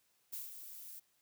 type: noise with ADSR envelope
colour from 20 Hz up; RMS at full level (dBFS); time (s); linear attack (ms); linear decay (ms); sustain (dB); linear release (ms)
violet; -42; 0.32-1; 16; 160; -8; 13
effects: white hiss -75 dBFS RMS until 1.21 s + high-pass 60 Hz 12 dB/octave